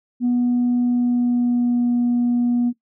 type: tone with pitch glide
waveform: sine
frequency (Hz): 244.3 to 241.6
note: B3 to B3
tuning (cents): -19 to -38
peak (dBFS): -14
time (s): 0.2-2.73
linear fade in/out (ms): 50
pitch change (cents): -19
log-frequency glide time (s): 0.82-1.92
effects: noise-tail reverb RT60 0.1 s tail -17 dB re dry + tanh soft clip ceiling -13 dBFS